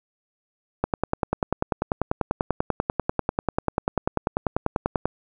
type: click train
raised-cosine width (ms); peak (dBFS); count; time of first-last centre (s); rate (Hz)
1; -7; 44; 0.84-5.056; 10.2
effects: none